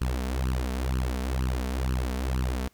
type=tone with flanger; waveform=sawtooth; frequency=64 Hz; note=C2; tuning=38 cents flat; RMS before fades=-28 dBFS; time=0.01-2.68 s; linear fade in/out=5 ms; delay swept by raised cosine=0.67 to 4.57 ms; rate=2.1 Hz; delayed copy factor=+1; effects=pink hiss -64 dBFS RMS until 2.73 s